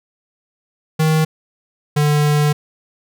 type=tone pair in turn; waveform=square; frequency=157.2 / 148.38 Hz; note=D#3 / D3; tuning=+18 / +18 cents; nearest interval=minor second; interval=100 cents; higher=first; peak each=-13 dBFS; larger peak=neither; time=0.99-1.25 / 1.96-2.53 s; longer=second; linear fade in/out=10 ms; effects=none